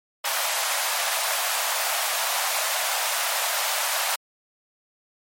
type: high-pass noise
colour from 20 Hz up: pink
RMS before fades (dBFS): -25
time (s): 0.24-4.16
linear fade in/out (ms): 10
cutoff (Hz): 600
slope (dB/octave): 48
effects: MP3 64 kbps